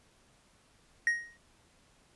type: tone with exponential decay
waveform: triangle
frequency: 1877 Hz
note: A#6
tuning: 11 cents sharp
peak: -20 dBFS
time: 1.07-1.37 s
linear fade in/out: 1 ms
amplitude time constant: 64 ms
effects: pink hiss -65 dBFS RMS until 2.15 s + resampled to 24000 Hz